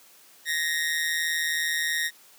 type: tone with amplitude modulation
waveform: sawtooth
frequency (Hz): 1863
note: A#6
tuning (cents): -2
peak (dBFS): -18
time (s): 0.45-2.11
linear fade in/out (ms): 50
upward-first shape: sine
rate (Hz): 159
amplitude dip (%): 70
effects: white hiss -54 dBFS RMS until 2.38 s + high-pass 200 Hz 12 dB/octave